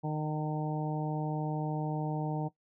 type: harmonic tone with a mistuned harmonic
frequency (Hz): 153.3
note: D#3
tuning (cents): -25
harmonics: 1 / 2 / 3 / 4 / 5 / 6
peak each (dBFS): -32 / -38 / -41 / -43 / -40 / -42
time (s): 0.03-2.49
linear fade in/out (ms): 20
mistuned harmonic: 6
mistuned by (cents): -19
effects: noise-tail reverb RT60 0.1 s tail -17 dB re dry